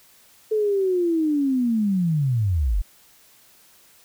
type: linear sweep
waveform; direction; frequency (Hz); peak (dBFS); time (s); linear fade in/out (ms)
sine; down; 438.7 to 38.89; -18; 0.51-2.82; 10
effects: white hiss -54 dBFS RMS until 4.04 s